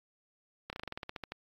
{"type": "slowing click train", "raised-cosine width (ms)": 0.3, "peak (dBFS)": -23, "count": 13, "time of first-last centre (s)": [0.7, 1.32], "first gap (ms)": 29, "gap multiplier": 1.1, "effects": ["AAC 32 kbps"]}